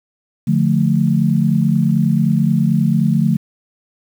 sine chord, D minor, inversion none, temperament just, 146.83 / 176.2 / 220.2 Hz, D3 / F3 / A3, 0 / +16 / +2 cents, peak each -16 dBFS, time 0.47-3.37 s, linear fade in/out 10 ms, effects 7-bit

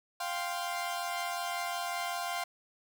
sawtooth chord, F suspended second, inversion none, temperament equal, 698.5 / 784 / 1046.5 Hz, F5 / G5 / C6, 0 / 0 / 0 cents, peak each -32 / -36 / -35 dBFS, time 0.2-2.44 s, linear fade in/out 5 ms, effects none

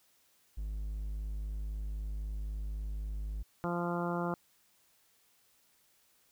triangle tone, 51.91 Hz, G#1, in tune, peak -33 dBFS, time 0.57-3.43 s, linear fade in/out 10 ms
harmonic tone, 173.4 Hz, F3, 12 cents flat, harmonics 1 / 2 / 3 / 4 / 5 / 6 / 7 / 8, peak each -35 / -38 / -40 / -41 / -42 / -43 / -43 / -44 dBFS, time 3.64-4.34 s, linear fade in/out 0 ms
effects white hiss -69 dBFS RMS until 6.31 s

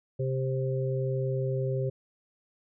harmonic tone, 131.6 Hz, C3, 10 cents sharp, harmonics 1 / 3 / 4, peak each -28 / -33 / -34 dBFS, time 0.19-1.9 s, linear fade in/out 10 ms, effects none

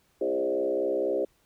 sine tone with frequency modulation, 466.2 Hz, A#4, in tune, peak -24 dBFS, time 0.21-1.25 s, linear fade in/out 5 ms, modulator 64.1 Hz, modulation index 2.1, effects pink hiss -67 dBFS RMS until 1.45 s

